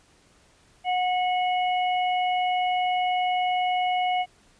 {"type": "harmonic tone", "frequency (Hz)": 730, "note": "F#5", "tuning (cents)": -24, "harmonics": [1, 3, 4], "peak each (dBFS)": [-22, -32, -34], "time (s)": [0.84, 4.26], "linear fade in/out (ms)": 50, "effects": ["pink hiss -59 dBFS RMS until 4.59 s", "resampled to 22050 Hz"]}